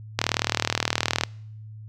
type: click train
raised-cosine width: 0.2 ms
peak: -3 dBFS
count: 42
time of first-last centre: 0.19-1.236 s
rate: 39.2 Hz
effects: noise-tail reverb RT60 0.7 s tail -26 dB re dry + added 108 Hz sine -38 dBFS peak until 1.88 s